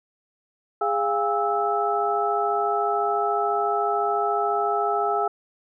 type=tone cluster; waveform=sine; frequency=411 / 696 / 810 / 1309 Hz; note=G#4 / F5 / G#5 / E6; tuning=-18 / -6 / -43 / -13 cents; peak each=-26 dBFS; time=0.81-5.28 s; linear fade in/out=5 ms; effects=none